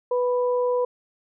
sine tone pair together, 493.9 / 987.8 Hz, B4 / B5, 0 / 0 cents, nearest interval octave, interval 1200 cents, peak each -20 / -29 dBFS, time 0.11-0.85 s, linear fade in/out 5 ms, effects none

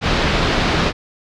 pink low-pass noise, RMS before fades -17 dBFS, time 0.01-0.93 s, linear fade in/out 50 ms, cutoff 4600 Hz, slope 24 dB/octave, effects none

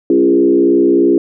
sine tone with frequency modulation, 342.2 Hz, F4, 35 cents flat, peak -7 dBFS, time 0.1-1.18 s, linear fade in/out 2 ms, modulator 63 Hz, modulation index 1.2, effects none

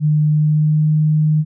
sine tone with pitch glide, 151.6 to 153.81 Hz, D#3 to D#3, -45 to -20 cents, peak -11 dBFS, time 0-1.45 s, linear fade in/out 50 ms, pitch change +25 cents, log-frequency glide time 0.28-0.91 s, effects none

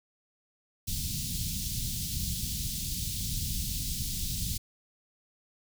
pink band-stop noise, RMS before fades -33 dBFS, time 0.87-4.58 s, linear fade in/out 10 ms, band 190 to 3700 Hz, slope 24 dB/octave, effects none

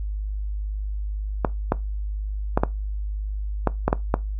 clicks, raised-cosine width 1 ms, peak -4 dBFS, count 8, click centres 1.448 / 1.721 / 2.575 / 2.635 / 3.673 / 3.88 / 3.929 / 4.141 s, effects noise-tail reverb RT60 0.2 s tail -19 dB re dry + added 51 Hz sine -25 dBFS peak until 4.39 s

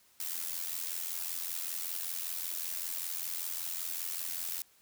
blue noise with amplitude modulation, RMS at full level -34 dBFS, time 0.2-4.62 s, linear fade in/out 2 ms, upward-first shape sine, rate 85.2 Hz, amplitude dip 75%, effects white hiss -65 dBFS RMS until 4.81 s

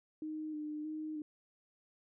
sine tone with vibrato, 306 Hz, D#4, 29 cents flat, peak -38 dBFS, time 0.22-1.22 s, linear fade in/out 2 ms, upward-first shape square, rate 1.6 Hz, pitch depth 22 cents each way, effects none

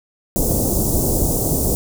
pink band-stop noise, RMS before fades -18 dBFS, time 0.36-1.75 s, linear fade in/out 0 ms, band 630 to 7100 Hz, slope 24 dB/octave, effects none

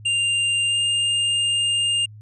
square tone with pitch glide, 2794 to 2812 Hz, F7 to F7, 0 to +11 cents, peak -19 dBFS, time 0.05-2.06 s, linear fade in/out 10 ms, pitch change +11 cents, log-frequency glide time 0.67-0.76 s, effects added 106 Hz sine -39 dBFS peak until 2.21 s + resampled to 24000 Hz

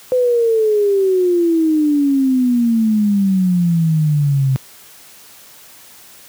sine exponential sweep, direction down, 510 to 130.81 Hz, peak -11 dBFS, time 0.12-4.56 s, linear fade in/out 0 ms, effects white hiss -42 dBFS RMS until 6.28 s + high-pass 80 Hz 12 dB/octave

